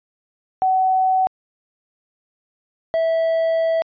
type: tone pair in turn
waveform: sine / triangle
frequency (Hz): 753 / 654.3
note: F#5 / E5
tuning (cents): +30 / -13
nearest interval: major second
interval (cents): 243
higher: first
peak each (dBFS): -14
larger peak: neither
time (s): 0.62-1.27 / 2.94-3.82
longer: second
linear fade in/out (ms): 0
effects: resampled to 11025 Hz